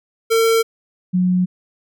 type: tone pair in turn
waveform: square / sine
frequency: 453 / 181.81 Hz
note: A#4 / F#3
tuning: -50 / -30 cents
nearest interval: octave + major third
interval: 1580 cents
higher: first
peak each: -13 dBFS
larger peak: neither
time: 0.3-0.63 / 1.13-1.46 s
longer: neither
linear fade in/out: 20 ms
effects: none